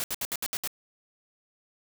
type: noise bursts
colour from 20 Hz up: white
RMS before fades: -31 dBFS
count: 7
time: 0-0.675 s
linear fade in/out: 0 ms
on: 39 ms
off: 67 ms
effects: none